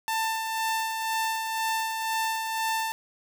sawtooth tone with tremolo, 891 Hz, A5, 22 cents sharp, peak -21 dBFS, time 0.08-2.92 s, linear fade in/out 0 ms, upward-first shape sine, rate 2 Hz, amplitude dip 40%, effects none

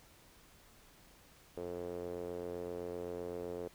sawtooth tone with band-pass filter, 87.8 Hz, F2, 10 cents sharp, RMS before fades -42 dBFS, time 1.57-3.68 s, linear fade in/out 5 ms, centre 460 Hz, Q 4, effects pink hiss -62 dBFS RMS until 3.74 s

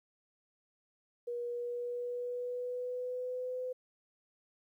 sine tone with pitch glide, 480 to 506.5 Hz, B4 to B4, -49 to +44 cents, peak -35 dBFS, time 1.27-3.73 s, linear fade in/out 10 ms, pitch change +93 cents, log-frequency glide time 1.48-3.62 s, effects 12-bit

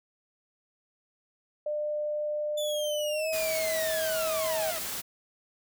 sine tone with pitch glide, 599 to 638.3 Hz, D5 to D#5, +34 to +44 cents, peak -28 dBFS, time 1.66-4.71 s, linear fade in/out 5 ms, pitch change +110 cents, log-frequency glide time 3.1-3.3 s
sawtooth linear sweep, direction down, 3520 to 611 Hz, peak -31 dBFS, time 2.57-4.79 s, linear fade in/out 10 ms
white noise, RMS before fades -35 dBFS, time 3.32-5.02 s, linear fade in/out 20 ms
effects none

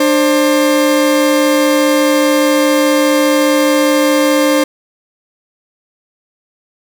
40% pulse tone pair together, 297.6 / 530.3 Hz, D4 / C5, +23 / +23 cents, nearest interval minor seventh, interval 1000 cents, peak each -11 dBFS, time 0-4.64 s, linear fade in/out 5 ms, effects none

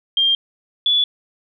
sine tone pair in turn, 3196 / 3436 Hz, G7 / A7, +33 / -42 cents, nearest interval minor second, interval 125 cents, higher second, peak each -13 dBFS, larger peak neither, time 0.17-0.35 / 0.86-1.04 s, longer neither, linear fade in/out 2 ms, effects none

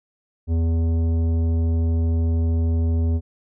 triangle tone with tanh clipping, 82.41 Hz, E2, in tune, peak -19 dBFS, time 0.47-3.21 s, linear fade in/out 50 ms, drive 16 dB, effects none

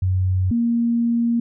sine tone pair in turn, 93 / 234.3 Hz, F#2 / A#3, +9 / +9 cents, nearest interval octave + major third, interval 1600 cents, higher second, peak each -16 dBFS, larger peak neither, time 0.02-0.51 / 0.51-1.4 s, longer second, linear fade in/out 5 ms, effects none

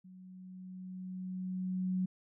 sine tone with level ramp, 185 Hz, F#3, in tune, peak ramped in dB -51 to -29 dBFS, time 0.04-2.06 s, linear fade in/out 10 ms, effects none

